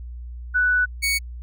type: tone pair in turn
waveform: sine / sawtooth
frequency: 1485 / 2230 Hz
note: F#6 / C#7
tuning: +6 / +10 cents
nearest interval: perfect fifth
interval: 704 cents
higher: second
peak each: -16 / -16 dBFS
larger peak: neither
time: 0.54-0.86 / 1.02-1.19 s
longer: first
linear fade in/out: 20 ms
effects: added 60 Hz sine -32 dBFS peak until 1.42 s